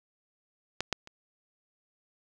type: clicks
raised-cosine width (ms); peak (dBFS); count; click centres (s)
0.2; -12 / -10 / -29; 3; 0.806 / 0.927 / 1.074
effects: none